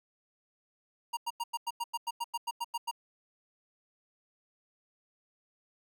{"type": "tone bursts", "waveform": "square", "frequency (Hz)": 940, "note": "A#5", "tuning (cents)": 14, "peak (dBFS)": -32, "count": 14, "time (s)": [1.13, 2.913], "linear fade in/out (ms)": 10, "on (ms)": 41, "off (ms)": 93, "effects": []}